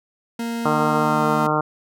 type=tone with pitch glide; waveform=40% pulse; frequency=232.4 to 226.7 Hz; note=A#3 to A#3; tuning=-5 to -48 cents; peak=-23 dBFS; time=0.39-1.47 s; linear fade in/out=5 ms; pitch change=-43 cents; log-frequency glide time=0.96-1.24 s
type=harmonic tone; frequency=152.6 Hz; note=D#3; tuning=33 cents flat; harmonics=1 / 2 / 3 / 4 / 5 / 6 / 7 / 8 / 9; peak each=-26 / -26 / -26 / -26 / -26 / -26 / -26 / -26 / -26 dBFS; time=0.65-1.61 s; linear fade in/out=5 ms
effects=none